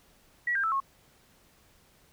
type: tone with pitch steps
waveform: sine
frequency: 1930 / 1595 / 1318.2 / 1089.5 Hz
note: B6 / G6 / E6 / C#6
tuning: -40 / +30 / 0 / -30 cents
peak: -25 dBFS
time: 0.47-0.802 s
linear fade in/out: 5 ms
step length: 83 ms
effects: pink hiss -62 dBFS RMS until 2.12 s